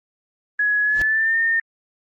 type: tone with pitch glide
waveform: sine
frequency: 1680 to 1821.5 Hz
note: G#6 to A#6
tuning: +19 to -41 cents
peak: -16 dBFS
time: 0.59-1.6 s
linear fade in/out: 5 ms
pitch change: +140 cents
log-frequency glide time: 0.82-1.38 s
type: noise with exponential growth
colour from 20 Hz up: pink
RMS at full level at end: -28 dBFS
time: 0.85-1.02 s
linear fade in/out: 2 ms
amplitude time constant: 35 ms
effects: Opus 24 kbps